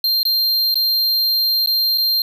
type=tone with dropouts; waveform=square; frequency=4180 Hz; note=C8; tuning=2 cents flat; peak=-15 dBFS; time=0.04-2.22 s; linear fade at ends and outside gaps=2 ms; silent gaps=0.231-0.252 / 0.743-0.755 / 1.661-1.672 / 1.976-1.981 s; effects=none